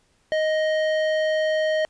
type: tone with low-pass filter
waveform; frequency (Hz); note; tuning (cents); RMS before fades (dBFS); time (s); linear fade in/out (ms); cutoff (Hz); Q
square; 624; D#5; +5; -22; 0.32-1.85; 0; 3000; 0.9
effects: pink hiss -64 dBFS RMS until 1.89 s + resampled to 22050 Hz